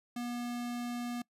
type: tone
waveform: square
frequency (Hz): 241.2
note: B3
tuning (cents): -41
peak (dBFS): -36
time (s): 0.16-1.22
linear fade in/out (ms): 5
effects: noise-tail reverb RT60 0.1 s tail -23 dB re dry + resampled to 32000 Hz